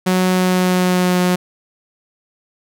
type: tone with pitch glide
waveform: sawtooth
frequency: 184.3 to 180.3 Hz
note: F#3 to F#3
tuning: -7 to -45 cents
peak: -9 dBFS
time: 0.06-1.36 s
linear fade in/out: 10 ms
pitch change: -38 cents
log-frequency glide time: 0.29-1.23 s
effects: none